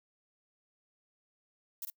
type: noise with echo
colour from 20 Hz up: violet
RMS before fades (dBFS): -39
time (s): 1.82-1.85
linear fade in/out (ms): 2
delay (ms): 50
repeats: 1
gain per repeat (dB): -3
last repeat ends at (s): 1.9
effects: noise-tail reverb RT60 0.1 s tail -25 dB re dry